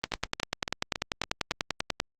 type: two click trains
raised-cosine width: 0.2 ms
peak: -9 / -13 dBFS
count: 21 / 6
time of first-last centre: 0.04-2.001 / 0.12-1.517 s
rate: 10.2 / 3.58 Hz
effects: Opus 24 kbps